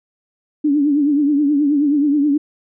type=tone with vibrato; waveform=sine; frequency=290 Hz; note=D4; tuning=22 cents flat; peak=-12 dBFS; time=0.64-2.38 s; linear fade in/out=10 ms; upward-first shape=triangle; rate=9.4 Hz; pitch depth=100 cents each way; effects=none

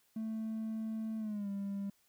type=tone with pitch glide; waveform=triangle; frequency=220.8 to 199 Hz; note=A3 to G3; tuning=+6 to +26 cents; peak=-33 dBFS; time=0.16-1.9 s; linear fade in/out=5 ms; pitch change=-180 cents; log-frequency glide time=1.18-1.49 s; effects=tanh soft clip ceiling -30 dBFS + white hiss -72 dBFS RMS until 2.08 s

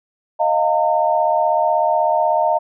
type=chord; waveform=sine; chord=Eb suspended second; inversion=none; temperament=equal with one note detuned; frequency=622.3 / 698.5 / 909.5 Hz; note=Eb5 / F5 / Bb5; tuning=0 / 0 / -43 cents; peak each=-18 dBFS; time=0.39-2.59 s; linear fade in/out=20 ms; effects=none

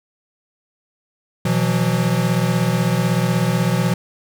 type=chord; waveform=square; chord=B suspended fourth; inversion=none; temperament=equal with one note detuned; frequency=123.47 / 164.81 / 180.98 Hz; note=B2 / E3 / F#3; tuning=0 / 0 / -38 cents; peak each=-21 dBFS; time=1.45-3.94 s; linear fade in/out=5 ms; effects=none

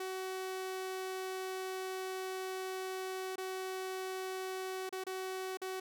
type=tone with dropouts; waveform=sawtooth; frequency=376 Hz; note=F#4; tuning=28 cents sharp; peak=-34 dBFS; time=0-5.8 s; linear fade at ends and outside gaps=5 ms; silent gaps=3.358-3.38 / 4.893-4.925 / 5.039-5.066 / 5.572-5.616 s; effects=none

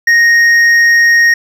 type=tone with hard clipping; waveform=triangle; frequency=1864.7 Hz; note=A#6; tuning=in tune; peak=-6 dBFS; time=0.07-1.34 s; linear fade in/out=5 ms; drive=8 dB; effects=none

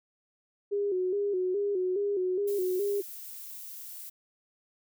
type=tone with vibrato; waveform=sine; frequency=386.2 Hz; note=G4; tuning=26 cents flat; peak=-26 dBFS; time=0.71-3.02 s; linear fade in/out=20 ms; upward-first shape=square; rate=2.4 Hz; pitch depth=86 cents each way
type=noise; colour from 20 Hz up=violet; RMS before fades=-43 dBFS; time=2.47-4.1 s; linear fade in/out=10 ms
effects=none

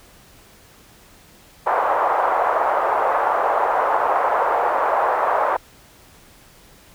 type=band-pass noise; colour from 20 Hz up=white; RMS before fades=-19 dBFS; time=1.66-5.57 s; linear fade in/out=10 ms; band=550 to 1100 Hz; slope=24 dB/octave; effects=pink hiss -49 dBFS RMS until 6.94 s

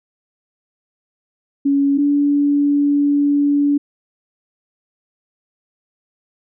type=tone pair in turn; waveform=sine; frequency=280 / 287.2 Hz; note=C#4 / D4; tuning=+18 / -39 cents; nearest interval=unison; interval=43 cents; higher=second; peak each=-12 dBFS; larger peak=neither; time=1.65-1.98 / 1.98-3.78 s; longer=second; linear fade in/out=10 ms; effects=none

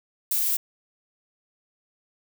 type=noise; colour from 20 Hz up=violet; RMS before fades=-24 dBFS; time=0.31-0.57 s; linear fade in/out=5 ms; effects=none

